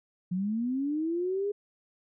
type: linear sweep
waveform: sine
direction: up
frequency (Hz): 174.61 to 415.3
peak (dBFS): -27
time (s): 0.31-1.52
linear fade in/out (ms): 10
effects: none